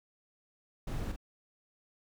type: noise with echo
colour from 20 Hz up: brown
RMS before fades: -37 dBFS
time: 0.87-1.12 s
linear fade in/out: 5 ms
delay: 42 ms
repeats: 1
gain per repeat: -6 dB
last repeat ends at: 1.162 s
effects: none